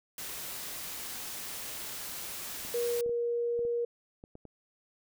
white noise, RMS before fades -40 dBFS, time 0.18-3.01 s, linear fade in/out 2 ms
clicks, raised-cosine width 2 ms, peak -34 dBFS, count 8, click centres 2.65 / 3.062 / 3.094 / 3.592 / 3.651 / 4.239 / 4.354 / 4.453 s
sine tone with pitch glide, 476.4 to 473.7 Hz, A#4 to A#4, +38 to +28 cents, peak -28 dBFS, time 2.74-3.85 s, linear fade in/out 5 ms, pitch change -10 cents, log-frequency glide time 2.91-3.14 s
effects none

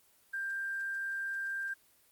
triangle tone with hard clipping, 1586 Hz, G6, 20 cents sharp, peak -34 dBFS, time 0.33-1.74 s, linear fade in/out 10 ms, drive 3 dB, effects white hiss -66 dBFS RMS until 2.11 s + Opus 24 kbps

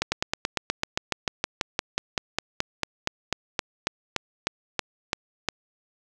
slowing click train, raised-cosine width 0.2 ms, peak -6 dBFS, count 28, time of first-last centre 0.02-5.487 s, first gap 100 ms, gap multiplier 1.05, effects none

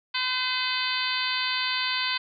harmonic tone, 510 Hz, C5, 44 cents flat, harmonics 2 / 3 / 4 / 5 / 6 / 7 / 8 / 9, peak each -33 / -33 / -33 / -33 / -33 / -33 / -33 / -33 dBFS, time 0.14-2.18 s, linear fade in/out 10 ms, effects none

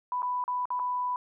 sine tone with dropouts, 992 Hz, B5, 7 cents sharp, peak -27 dBFS, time 0.12-1.16 s, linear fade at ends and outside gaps 1 ms, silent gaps 0.221-0.229 / 0.44-0.479 / 0.655-0.704 / 0.793-0.797 s, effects none

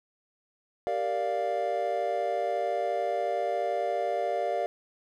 triangle chord, G minor seventh, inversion none, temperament equal, 392 / 466.2 / 587.3 / 698.5 Hz, G4 / Bb4 / D5 / F5, 0 / 0 / 0 / 0 cents, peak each -34 / -32 / -29 / -28 dBFS, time 0.87-4.66 s, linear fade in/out 0 ms, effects none

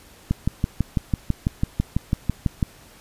click train, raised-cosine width 5 ms, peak -7 dBFS, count 15, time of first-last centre 0.31-2.628 s, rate 6.04 Hz, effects pink hiss -49 dBFS RMS until 3 s + resampled to 32000 Hz

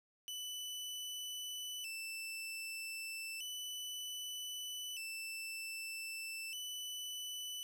sawtooth tone with vibrato, 2818 Hz, F7, 15 cents sharp, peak -39 dBFS, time 0.28-7.63 s, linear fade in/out 0 ms, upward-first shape square, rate 0.32 Hz, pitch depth 100 cents each way, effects none

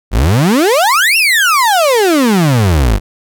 35% pulse exponential two-way sweep, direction up then down, 45.3 to 2794 to 45.3 Hz, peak -6 dBFS, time 0.11-3 s, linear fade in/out 50 ms, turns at 1.17 s, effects none

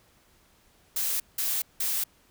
blue noise bursts, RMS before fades -28 dBFS, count 3, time 0.96-2.04 s, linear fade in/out 5 ms, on 240 ms, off 180 ms, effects pink hiss -62 dBFS RMS until 2.3 s

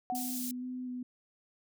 sine tone with exponential decay, 740 Hz, F#5, in tune, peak -29 dBFS, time 0.1-0.43 s, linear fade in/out 0 ms, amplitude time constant 71 ms
sine tone with vibrato, 251 Hz, B3, 28 cents sharp, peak -36 dBFS, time 0.12-1.03 s, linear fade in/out 5 ms, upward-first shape square, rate 2 Hz, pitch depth 12 cents each way
white high-pass noise, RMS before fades -39 dBFS, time 0.15-0.51 s, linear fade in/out 0 ms, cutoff 5500 Hz, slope 12 dB/octave
effects none

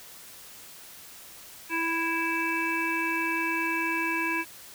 harmonic tone, 329.6 Hz, E4, in tune, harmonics 1 / 3 / 5 / 7 / 8, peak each -32 / -32 / -32 / -32 / -32 dBFS, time 1.69-4.45 s, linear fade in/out 50 ms, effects white hiss -47 dBFS RMS until 4.74 s

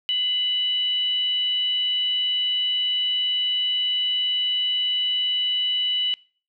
sine tone with frequency modulation, 2961 Hz, F#7, 1 cent sharp, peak -20 dBFS, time 0.09-6.14 s, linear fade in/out 0 ms, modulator 918 Hz, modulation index 0.22, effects noise-tail reverb RT60 0.4 s tail -23 dB re dry

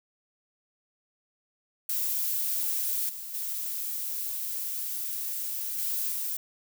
violet noise with level steps, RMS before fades -29 / -39 / -33 / -30 / -32 dBFS, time 1.89-6.37 s, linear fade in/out 5 ms, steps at 3.09 / 3.34 / 5.78 / 6.12 s, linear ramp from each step 2 ms, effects none

